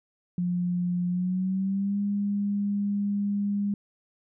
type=tone with pitch glide; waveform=sine; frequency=177.4 to 202.6 Hz; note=F3 to G#3; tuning=+27 to -43 cents; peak=-24 dBFS; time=0.38-3.74 s; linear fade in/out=2 ms; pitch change=+230 cents; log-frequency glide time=1.08-1.99 s; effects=none